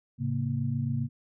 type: tone cluster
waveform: sine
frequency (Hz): 108.7 / 136.1 / 233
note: A2 / C#3 / A#3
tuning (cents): -21 / -31 / -1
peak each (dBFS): -32 / -29 / -33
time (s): 0.18-1.09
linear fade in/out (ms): 50
effects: none